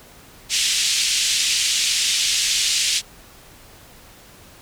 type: band-pass noise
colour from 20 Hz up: pink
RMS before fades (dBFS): -20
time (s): 0.49-3.02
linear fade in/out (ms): 50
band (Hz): 2700 to 8200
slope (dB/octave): 24
effects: pink hiss -46 dBFS RMS until 4.61 s